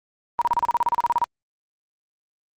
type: tone bursts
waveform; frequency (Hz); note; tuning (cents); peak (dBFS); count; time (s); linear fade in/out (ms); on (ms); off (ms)
sine; 951; A#5; +34; -16; 15; 0.39-1.241; 0; 25; 34
effects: Opus 32 kbps